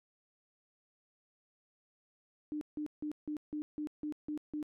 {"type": "tone bursts", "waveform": "sine", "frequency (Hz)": 300.7, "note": "D4", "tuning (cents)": 41, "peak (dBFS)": -35, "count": 9, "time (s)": [2.52, 4.628], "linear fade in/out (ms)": 0, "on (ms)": 92, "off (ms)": 160, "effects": []}